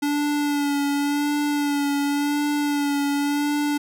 square tone with vibrato, 288.6 Hz, D4, 30 cents flat, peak -21 dBFS, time 0.02-3.78 s, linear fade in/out 10 ms, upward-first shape sine, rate 0.91 Hz, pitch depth 27 cents each way, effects none

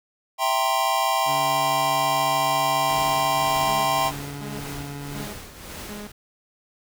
square chord, C dominant seventh, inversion first, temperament equal, 659.3 / 784 / 932.3 / 1046.5 Hz, E5 / G5 / Bb5 / C6, 0 / 0 / 0 / 0 cents, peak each -28 / -25 / -28 / -25 dBFS, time 0.38-4.12 s, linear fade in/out 50 ms
25% pulse tone, 142.3 Hz, C#3, 46 cents sharp, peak -29 dBFS, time 1.25-5.28 s, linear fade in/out 50 ms
pink noise with tremolo, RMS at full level -35 dBFS, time 2.89-6.12 s, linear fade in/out 5 ms, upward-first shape triangle, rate 1.8 Hz, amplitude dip 70%
sawtooth tone bursts, 207.7 Hz, G#3, in tune, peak -31 dBFS, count 4, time 3.67-6.07 s, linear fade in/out 0 ms, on 180 ms, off 560 ms
effects none

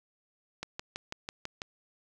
click train, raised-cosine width 0.2 ms, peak -19 dBFS, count 7, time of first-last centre 0.63-1.618 s, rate 6.07 Hz, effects none

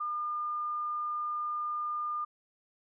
sine tone, 1208 Hz, D6, 48 cents sharp, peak -31 dBFS, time 0-2.25 s, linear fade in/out 10 ms, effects none

